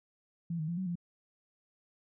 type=tone with pitch steps; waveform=sine; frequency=168.6 / 155.8 / 171.3 / 187.6 / 173.5 Hz; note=E3 / D#3 / F3 / F#3 / F3; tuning=+39 / +3 / -33 / +24 / -11 cents; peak=-32 dBFS; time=0.5-0.955 s; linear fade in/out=5 ms; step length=91 ms; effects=none